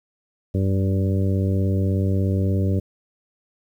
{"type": "harmonic tone with a mistuned harmonic", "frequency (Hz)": 96.6, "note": "G2", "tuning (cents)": -25, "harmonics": [1, 2, 3, 4, 5, 6], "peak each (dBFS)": [-19, -25, -29, -31, -33, -35], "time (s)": [0.54, 2.8], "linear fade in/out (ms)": 10, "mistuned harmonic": 1, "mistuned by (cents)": -22, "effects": ["9-bit"]}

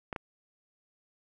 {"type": "clicks", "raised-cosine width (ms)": 0.5, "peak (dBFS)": -20, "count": 2, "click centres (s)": [0.128, 0.162], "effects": []}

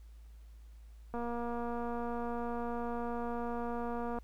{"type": "click train", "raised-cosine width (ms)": 1, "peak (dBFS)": -26, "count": 723, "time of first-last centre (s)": [1.14, 4.186], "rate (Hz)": 237, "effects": ["added 55 Hz sine -50 dBFS peak until 4.23 s", "pink hiss -71 dBFS RMS until 4.23 s"]}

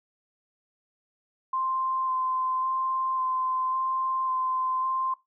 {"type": "tone with vibrato", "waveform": "sine", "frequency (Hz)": 1041, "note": "C6", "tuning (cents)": -9, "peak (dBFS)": -25, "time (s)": [1.53, 5.14], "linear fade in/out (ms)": 5, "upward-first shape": "square", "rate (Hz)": 0.91, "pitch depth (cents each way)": 10, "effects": ["noise-tail reverb RT60 0.2 s tail -19 dB re dry"]}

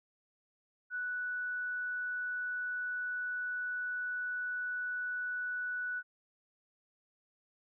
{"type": "tone", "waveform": "sine", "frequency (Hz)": 1480, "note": "F#6", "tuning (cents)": 0, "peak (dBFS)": -34, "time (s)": [0.9, 6.03], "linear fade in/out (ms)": 50, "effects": []}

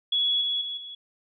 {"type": "tone with level steps", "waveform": "sine", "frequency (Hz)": 3371, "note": "G#7", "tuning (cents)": 25, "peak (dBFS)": [-21, -24, -30, -37], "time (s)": [0.12, 0.95], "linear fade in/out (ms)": 5, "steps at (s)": [0.41, 0.61, 0.77], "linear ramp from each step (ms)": 5, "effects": []}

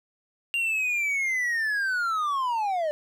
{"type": "linear sweep", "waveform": "triangle", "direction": "down", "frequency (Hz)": [2794, 587.3], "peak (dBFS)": -22, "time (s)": [0.54, 2.91], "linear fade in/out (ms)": 0, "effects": []}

